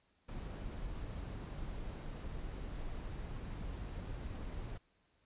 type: noise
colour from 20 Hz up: brown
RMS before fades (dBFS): -43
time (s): 0.28-4.78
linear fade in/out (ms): 10
effects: pink hiss -75 dBFS RMS until 5.25 s + resampled to 8000 Hz